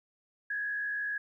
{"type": "tone with frequency modulation", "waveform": "sine", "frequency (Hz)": 1672, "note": "G#6", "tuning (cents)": 11, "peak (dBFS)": -31, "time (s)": [0.5, 1.18], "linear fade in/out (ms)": 5, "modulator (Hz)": 66.2, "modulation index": 0.58, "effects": ["12-bit"]}